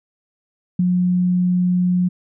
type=tone with ADSR envelope; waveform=sine; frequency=179.9 Hz; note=F#3; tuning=48 cents flat; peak=-11 dBFS; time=0.79-2.09 s; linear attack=6 ms; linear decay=11 ms; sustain=-3 dB; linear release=16 ms; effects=none